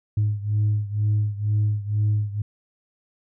sine beating tone pair, 104.5 / 106.6 Hz, G#2 / G#2, +11 / +46 cents, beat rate 2.1 Hz, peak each -20 / -23 dBFS, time 0.17-2.42 s, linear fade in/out 5 ms, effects tanh soft clip ceiling -15 dBFS

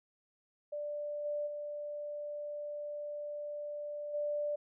sine tone with level steps, 589 Hz, D5, 5 cents sharp, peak -36 / -33 / -38 / -32 dBFS, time 0.72-4.56 s, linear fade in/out 10 ms, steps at 1.24 / 1.46 / 4.13 s, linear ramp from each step 20 ms, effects none

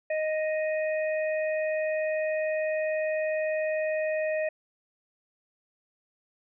harmonic tone, 622.3 Hz, D#5, in tune, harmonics 1 / 3 / 4, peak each -26 / -36 / -38 dBFS, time 0.1-4.49 s, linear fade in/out 5 ms, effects none

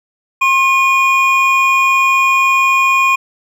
triangle tone pair together, 1069.1 / 2449 Hz, C6 / D#7, +37 / -28 cents, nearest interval octave + major second, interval 1435 cents, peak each -10 dBFS, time 0.41-3.16 s, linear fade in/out 10 ms, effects none

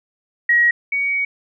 sine tone pair in turn, 1900 / 2249 Hz, A#6 / C#7, +33 / +24 cents, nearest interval minor third, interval 291 cents, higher second, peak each -11 / -17 dBFS, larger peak first, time 0.49-0.71 / 0.92-1.25 s, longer second, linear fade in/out 5 ms, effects none

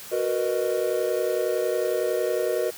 triangle chord, B major seventh, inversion second, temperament just, 370.4 / 463 / 493.9 / 617.4 Hz, F#4 / A#4 / B4 / D#5, +2 / -12 / 0 / -14 cents, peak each -26 dBFS, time 0.11-2.71 s, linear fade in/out 20 ms, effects white hiss -41 dBFS RMS until 2.77 s + high-pass 60 Hz 12 dB/octave

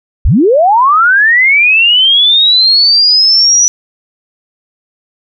sine linear sweep, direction up, 33.17 to 5920 Hz, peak -4 dBFS, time 0.25-3.68 s, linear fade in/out 0 ms, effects none

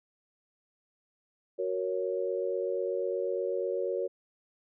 sine chord, F# major, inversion none, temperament equal, 370 / 466.2 / 554.4 Hz, F#4 / A#4 / C#5, 0 / 0 / 0 cents, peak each -33 dBFS, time 1.58-4.08 s, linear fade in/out 20 ms, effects none

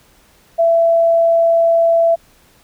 sine tone, 668 Hz, E5, 23 cents sharp, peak -9 dBFS, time 0.58-2.16 s, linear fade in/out 20 ms, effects pink hiss -51 dBFS RMS until 2.63 s

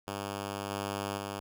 5% pulse tone with level steps, 100 Hz, G2, 35 cents sharp, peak -24 / -22 / -25 dBFS, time 0.07-1.4 s, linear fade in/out 10 ms, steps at 0.7 / 1.17 s, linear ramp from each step 10 ms, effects none

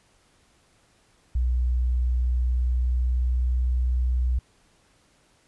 sine tone with pitch glide, 61.5 to 62.07 Hz, B1 to B1, -7 to +9 cents, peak -20 dBFS, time 1.35-4.39 s, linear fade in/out 5 ms, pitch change +16 cents, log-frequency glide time 2.21-3.71 s, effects pink hiss -62 dBFS RMS until 5.47 s + resampled to 24000 Hz

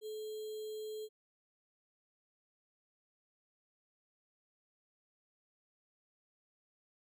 sine tone with sample-and-hold, 431.2 Hz, A4, 35 cents flat, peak -40 dBFS, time 0.01-1.09 s, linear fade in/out 50 ms, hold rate 3675 Hz, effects none

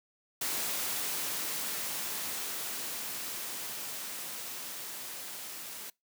white noise with level ramp, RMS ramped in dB -33 to -43 dBFS, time 0.41-5.9 s, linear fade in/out 5 ms, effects noise-tail reverb RT60 0.2 s tail -24 dB re dry + high-pass 150 Hz 12 dB/octave

